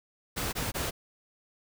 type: noise bursts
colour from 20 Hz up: pink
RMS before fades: -32 dBFS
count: 3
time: 0.36-0.91 s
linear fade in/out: 20 ms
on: 170 ms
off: 20 ms
effects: none